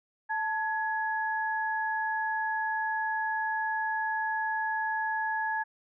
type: tone pair together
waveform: sine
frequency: 880 / 1678.6 Hz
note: A5 / G#6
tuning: 0 / +18 cents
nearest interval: major seventh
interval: 1118 cents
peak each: -30 / -31 dBFS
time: 0.29-5.64 s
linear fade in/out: 20 ms
effects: none